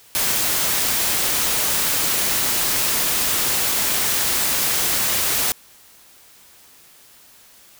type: noise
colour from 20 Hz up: white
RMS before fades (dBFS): -20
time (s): 0.15-5.52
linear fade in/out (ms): 0
effects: white hiss -49 dBFS RMS until 7.79 s